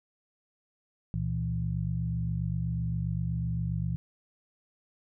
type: tone cluster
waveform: sine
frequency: 68.7 / 117.9 / 165.6 Hz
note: C#2 / A#2 / E3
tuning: -15 / +20 / +8 cents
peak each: -35 / -31 / -32 dBFS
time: 1.14-3.96 s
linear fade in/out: 0 ms
effects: none